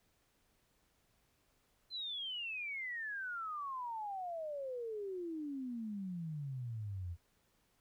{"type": "exponential sweep", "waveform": "sine", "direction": "down", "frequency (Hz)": [4122, 82.6], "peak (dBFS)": -39, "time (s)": [1.9, 7.17], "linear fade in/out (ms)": 50, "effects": ["pink hiss -75 dBFS RMS until 7.8 s"]}